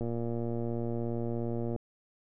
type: click train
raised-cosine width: 2 ms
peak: -22 dBFS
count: 206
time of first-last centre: 0.01-1.762 s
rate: 117 Hz
effects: none